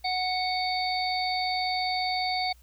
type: harmonic tone with a mistuned harmonic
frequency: 740 Hz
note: F#5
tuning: in tune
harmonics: 1 / 3 / 5 / 6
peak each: -28 / -33 / -38 / -31 dBFS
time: 0.04-2.53 s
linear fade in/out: 10 ms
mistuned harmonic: 6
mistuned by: +33 cents
effects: added 60 Hz sine -53 dBFS peak until 2.62 s + white hiss -63 dBFS RMS until 2.62 s